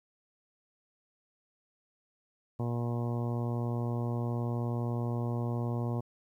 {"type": "harmonic tone", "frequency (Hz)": 119.2, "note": "A#2", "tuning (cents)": 39, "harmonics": [1, 2, 3, 4, 5, 6, 7, 8, 9], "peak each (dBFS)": [-31, -37, -41, -43, -45, -47, -48, -49, -50], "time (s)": [2.59, 6.01], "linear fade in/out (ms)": 10, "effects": ["11-bit"]}